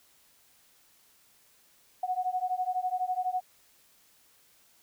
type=beating tone pair; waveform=sine; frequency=730 / 742 Hz; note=F#5 / F#5; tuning=-24 / +5 cents; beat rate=12 Hz; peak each=-31 dBFS; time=2.03-3.41 s; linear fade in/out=5 ms; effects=white hiss -63 dBFS RMS until 4.82 s